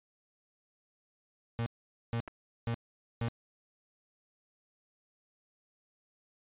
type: tone bursts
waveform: 35% pulse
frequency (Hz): 116.3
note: A#2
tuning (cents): -4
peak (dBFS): -29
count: 4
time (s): 1.59-3.284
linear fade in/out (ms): 0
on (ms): 71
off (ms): 470
type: clicks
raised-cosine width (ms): 0.5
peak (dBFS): -29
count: 2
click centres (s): 2.277 / 2.28
effects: resampled to 8000 Hz